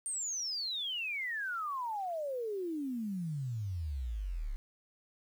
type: exponential sweep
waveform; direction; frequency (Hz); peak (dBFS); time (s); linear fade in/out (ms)
sine; down; 8900 to 32.68; -34; 0.06-4.56; 0
effects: 10-bit

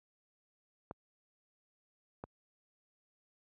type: clicks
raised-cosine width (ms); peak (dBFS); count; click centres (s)
1; -28; 2; 0.911 / 2.239
effects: high-pass 60 Hz 12 dB/octave

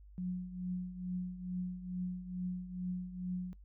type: tone with tremolo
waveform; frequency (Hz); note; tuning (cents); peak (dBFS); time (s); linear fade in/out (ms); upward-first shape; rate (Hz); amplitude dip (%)
sine; 181.3; F#3; -35; -33; 0.18-3.53; 0; triangle; 2.3; 75
effects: noise-tail reverb RT60 0.1 s tail -23 dB re dry + added 50 Hz sine -53 dBFS peak until 3.64 s

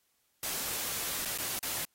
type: noise with dropouts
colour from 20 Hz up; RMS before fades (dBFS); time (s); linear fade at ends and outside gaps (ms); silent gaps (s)
white; -35; 0.43-1.85; 1; 1.251-1.256 / 1.376-1.385 / 1.59-1.629
effects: white hiss -74 dBFS RMS until 1.94 s + AAC 48 kbps

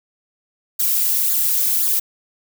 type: noise with flanger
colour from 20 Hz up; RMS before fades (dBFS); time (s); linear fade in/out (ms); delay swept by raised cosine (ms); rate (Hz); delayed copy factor
violet; -18; 0.79-2; 10; 0.35 to 3.25; 1.9; -1
effects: none

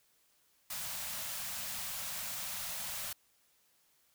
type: band-stop noise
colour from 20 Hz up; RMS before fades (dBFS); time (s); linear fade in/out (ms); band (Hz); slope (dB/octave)
white; -40; 0.7-3.13; 5; 230 to 530; 96
effects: white hiss -71 dBFS RMS until 4.14 s

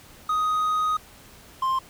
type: tone pair in turn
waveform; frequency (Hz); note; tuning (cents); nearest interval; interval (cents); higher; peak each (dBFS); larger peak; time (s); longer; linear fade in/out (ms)
triangle; 1250 / 1051.1; D#6 / C6; +8 / +8; minor third; 300; first; -19; neither; 0.29-0.97 / 1.62-1.79; first; 5
effects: pink hiss -49 dBFS RMS until 1.89 s

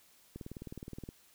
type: click train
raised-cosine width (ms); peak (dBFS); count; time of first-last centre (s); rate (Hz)
3; -30; 15; 0.36-1.089; 19.2
effects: white hiss -64 dBFS RMS until 1.34 s

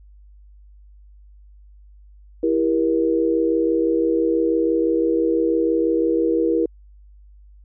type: chord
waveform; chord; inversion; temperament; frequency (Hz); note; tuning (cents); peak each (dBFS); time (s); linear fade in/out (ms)
sine; E diminished; none; just; 329.6 / 395.6 / 474.7; E4 / G4 / Bb4; 0 / +16 / +31; -19 / -24 / -20; 2.43-6.66; 5
effects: added 50 Hz sine -44 dBFS peak until 7.64 s

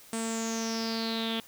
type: tone with low-pass filter sweep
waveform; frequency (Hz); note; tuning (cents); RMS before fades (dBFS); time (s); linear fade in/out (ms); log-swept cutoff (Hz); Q
sawtooth; 225.9; A3; +46; -32; 0.13-1.4; 2; 8700 to 3300; 8.2
effects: white hiss -53 dBFS RMS until 1.47 s

